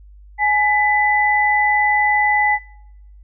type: tone pair together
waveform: sine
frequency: 839 / 1995.5 Hz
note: G#5 / B6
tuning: +17 / +17 cents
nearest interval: octave + minor third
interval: 1500 cents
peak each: -16 dBFS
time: 0.38-2.59 s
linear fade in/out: 50 ms
effects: noise-tail reverb RT60 0.9 s tail -24 dB re dry + added 50 Hz sine -40 dBFS peak until 3.23 s